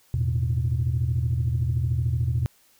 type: chord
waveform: sine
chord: E suspended fourth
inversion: none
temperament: equal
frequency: 82.41 / 110 / 123.47 Hz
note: E2 / A2 / B2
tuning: 0 / 0 / 0 cents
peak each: -25 / -27 / -23 dBFS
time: 0.14-2.46 s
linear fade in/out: 0 ms
effects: tanh soft clip ceiling -15 dBFS + white hiss -60 dBFS RMS until 2.79 s

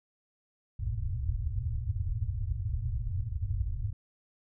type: low-pass noise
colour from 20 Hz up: white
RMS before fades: -32 dBFS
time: 0.79-3.93 s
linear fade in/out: 10 ms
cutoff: 120 Hz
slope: 96 dB/octave
effects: none

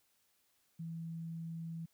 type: tone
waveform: sine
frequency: 164.81 Hz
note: E3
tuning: in tune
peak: -40 dBFS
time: 0.79-1.86 s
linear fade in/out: 10 ms
effects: white hiss -75 dBFS RMS until 1.93 s

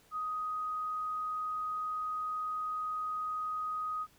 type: tone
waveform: sine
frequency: 1251 Hz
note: D#6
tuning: 9 cents sharp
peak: -33 dBFS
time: 0.11-4.07 s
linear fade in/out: 50 ms
effects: pink hiss -64 dBFS RMS until 4.18 s

